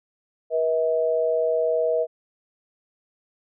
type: tone pair together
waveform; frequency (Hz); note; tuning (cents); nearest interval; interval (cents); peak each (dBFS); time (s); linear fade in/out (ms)
sine; 481.3 / 642; B4 / E5; -45 / -46; perfect fourth; 499; -22; 0.5-2.07; 50
effects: none